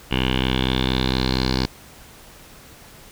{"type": "tone with low-pass filter sweep", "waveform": "10% pulse", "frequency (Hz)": 64.3, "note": "C2", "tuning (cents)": -30, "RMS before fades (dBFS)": -21, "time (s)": [0.11, 1.66], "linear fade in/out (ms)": 5, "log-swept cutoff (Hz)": [2900, 4600], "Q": 6.3, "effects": ["pink hiss -45 dBFS RMS until 3.11 s"]}